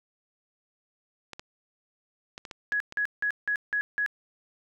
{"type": "clicks", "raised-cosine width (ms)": 0.2, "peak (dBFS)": -22, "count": 7, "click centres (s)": [1.333, 1.395, 2.379, 2.452, 2.512, 2.724, 2.924]}
{"type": "tone bursts", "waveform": "sine", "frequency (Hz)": 1675, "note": "G#6", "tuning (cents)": 14, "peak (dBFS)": -24, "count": 6, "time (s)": [2.72, 4.062], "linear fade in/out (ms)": 0, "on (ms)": 82, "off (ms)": 170}
{"effects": []}